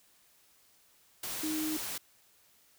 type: tone in noise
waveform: sine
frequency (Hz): 311.1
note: D#4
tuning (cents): 0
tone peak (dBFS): -32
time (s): 1.43-1.77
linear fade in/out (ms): 5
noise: white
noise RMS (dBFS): -38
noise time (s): 1.23-1.98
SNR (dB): +3
effects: white hiss -65 dBFS RMS until 2.78 s